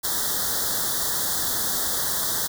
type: band-stop noise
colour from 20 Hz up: white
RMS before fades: -25 dBFS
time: 0.03-2.48 s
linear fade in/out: 20 ms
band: 1900 to 3300 Hz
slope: 96 dB/octave
effects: none